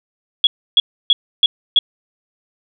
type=tone bursts; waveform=sine; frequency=3348 Hz; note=G#7; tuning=13 cents sharp; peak=-7 dBFS; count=5; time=0.44-1.79 s; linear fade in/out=2 ms; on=30 ms; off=300 ms; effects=none